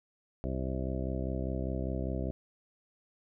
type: harmonic tone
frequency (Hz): 65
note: C2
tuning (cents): -11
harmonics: 1 / 2 / 3 / 4 / 5 / 6 / 8 / 9 / 10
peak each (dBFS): -35 / -38 / -40 / -41 / -42 / -43 / -44 / -45 / -45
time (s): 0.44-2.31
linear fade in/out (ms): 0
effects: none

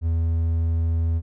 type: tone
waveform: triangle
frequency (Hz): 82.41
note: E2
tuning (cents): 0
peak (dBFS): -17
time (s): 0.01-1.22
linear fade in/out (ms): 50
effects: none

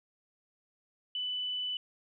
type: tone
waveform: sine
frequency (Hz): 2990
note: F#7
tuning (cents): +17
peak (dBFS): -32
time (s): 1.15-1.77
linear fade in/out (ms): 2
effects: none

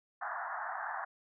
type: band-pass noise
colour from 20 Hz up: pink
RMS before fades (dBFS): -39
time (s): 0.21-1.05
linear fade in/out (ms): 10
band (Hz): 670 to 1800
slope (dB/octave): 96
effects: none

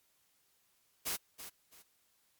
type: noise with echo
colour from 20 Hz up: white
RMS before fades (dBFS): -36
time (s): 1.05-1.17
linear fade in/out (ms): 20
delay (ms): 330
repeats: 2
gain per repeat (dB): -11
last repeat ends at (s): 1.83
effects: white hiss -73 dBFS RMS until 2.39 s + MP3 96 kbps

